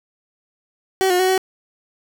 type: tone with pitch steps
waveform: 30% pulse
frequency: 380.5 / 359.9 / 372.9 / 377 Hz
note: F#4 / F#4 / F#4 / F#4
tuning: +48 / -48 / +14 / +32 cents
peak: -12 dBFS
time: 1.01-1.378 s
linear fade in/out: 0 ms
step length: 92 ms
effects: none